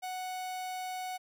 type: tone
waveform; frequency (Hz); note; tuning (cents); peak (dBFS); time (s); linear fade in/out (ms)
45% pulse; 740; F#5; 0; -36; 0.02-1.18; 20
effects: none